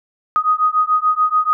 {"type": "beating tone pair", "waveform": "sine", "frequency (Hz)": [1245, 1251.9], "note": ["D#6", "D#6"], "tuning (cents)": [1, 10], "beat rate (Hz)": 6.9, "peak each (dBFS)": -16, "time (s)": [0.36, 1.53], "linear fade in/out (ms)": 0, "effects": []}